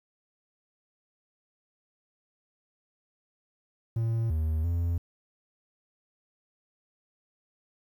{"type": "tone with pitch steps", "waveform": "triangle", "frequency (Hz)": [114.1, 78.8, 85.3], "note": ["A#2", "D#2", "F2"], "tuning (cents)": [-37, 23, -40], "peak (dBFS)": -23, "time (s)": [3.96, 4.98], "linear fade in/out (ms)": 5, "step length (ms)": 340, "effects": ["10-bit"]}